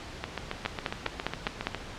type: two click trains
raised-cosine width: 0.3 ms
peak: -11 / -15 dBFS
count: 6 / 12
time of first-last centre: 0.66-1.67 / 0.24-1.747 s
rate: 4.95 / 7.3 Hz
effects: pink hiss -42 dBFS RMS until 1.98 s + low-pass 5000 Hz 12 dB/octave